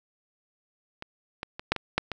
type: clicks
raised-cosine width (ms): 0.3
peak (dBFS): -21 / -17 / -20 / -6 / -15 / -7 / -16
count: 7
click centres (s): 1.024 / 1.431 / 1.595 / 1.72 / 1.763 / 1.98 / 2.117
effects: none